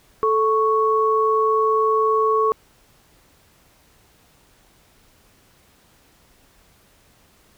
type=tone pair together; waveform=sine; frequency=438.2 / 1108.7 Hz; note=A4 / C#6; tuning=-7 / 0 cents; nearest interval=octave + major third; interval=1607 cents; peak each=-18 dBFS; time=0.23-2.52 s; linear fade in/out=0 ms; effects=pink hiss -56 dBFS RMS until 7.57 s